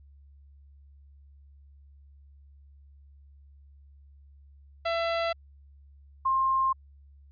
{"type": "tone pair in turn", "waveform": ["sawtooth", "sine"], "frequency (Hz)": [670, 1060.5], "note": ["E5", "C6"], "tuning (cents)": [28, 23], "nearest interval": "minor sixth", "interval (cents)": 795, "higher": "second", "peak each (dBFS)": -22, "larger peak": "neither", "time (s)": [[4.85, 5.33], [6.25, 6.73]], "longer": "neither", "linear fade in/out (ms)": 10, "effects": ["added 70 Hz sine -51 dBFS peak until 7.31 s", "resampled to 11025 Hz"]}